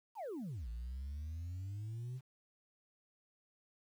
sine exponential two-way sweep, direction down then up, 987.8 to 55.5 to 131.8 Hz, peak -38 dBFS, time 0.15-2.21 s, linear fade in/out 50 ms, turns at 0.68 s, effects tanh soft clip ceiling -39 dBFS + 11-bit

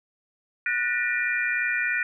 sine tone cluster, 1469 / 1794 / 1917 / 2400 Hz, F#6 / A6 / A#6 / D7, -13 / +33 / +48 / +37 cents, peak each -27 / -29 / -30 / -28 dBFS, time 0.66-2.03 s, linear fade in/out 2 ms, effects none

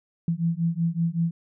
sine beating tone pair, 164.81 / 170.11 Hz, E3 / F3, 0 / -45 cents, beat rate 5.3 Hz, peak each -25 dBFS, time 0.28-1.31 s, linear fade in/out 2 ms, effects none

